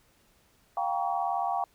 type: chord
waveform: sine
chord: G half-diminished seventh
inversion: third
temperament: just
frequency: 705.6 / 784 / 940.8 / 1128.9 Hz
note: F5 / G5 / Bb5 / Db6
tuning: +18 / 0 / +16 / +31 cents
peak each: -31 / -30 / -35 / -35 dBFS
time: 0.77-1.64 s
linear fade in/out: 2 ms
effects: pink hiss -65 dBFS RMS until 1.74 s